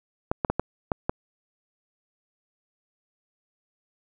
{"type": "clicks", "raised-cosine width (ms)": 1, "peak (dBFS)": -9, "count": 6, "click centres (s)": [0.315, 0.448, 0.5, 0.596, 0.918, 1.095], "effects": []}